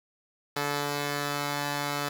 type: tone pair together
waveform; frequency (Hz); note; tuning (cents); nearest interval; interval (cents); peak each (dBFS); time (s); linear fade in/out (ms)
5% pulse; 144.53 / 433.1; D3 / A4; -27 / -27; octave + perfect fifth; 1900; -18 / -24; 0.56-2.09; 5
effects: none